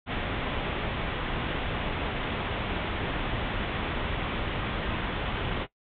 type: low-pass noise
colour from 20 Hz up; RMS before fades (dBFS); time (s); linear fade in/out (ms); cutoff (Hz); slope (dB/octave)
pink; -31; 0.06-5.67; 50; 3600; 96
effects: noise-tail reverb RT60 0.1 s tail -17 dB re dry